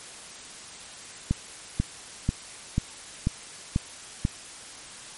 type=click train; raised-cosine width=5 ms; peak=-10 dBFS; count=7; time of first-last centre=1.31-4.251 s; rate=2.04 Hz; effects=white hiss -43 dBFS RMS until 5.17 s + MP3 48 kbps